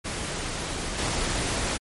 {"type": "noise with level steps", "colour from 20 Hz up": "pink", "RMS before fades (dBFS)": [-31, -27], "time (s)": [0.04, 1.78], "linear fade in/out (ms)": 20, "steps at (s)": 0.98, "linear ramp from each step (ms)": 10, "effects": ["MP3 48 kbps"]}